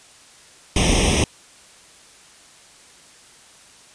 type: noise with comb filter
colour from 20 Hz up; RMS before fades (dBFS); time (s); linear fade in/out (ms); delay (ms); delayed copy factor
pink; -17; 0.76-1.24; 2; 0.34; +0.9
effects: white hiss -48 dBFS RMS until 3.94 s + resampled to 22050 Hz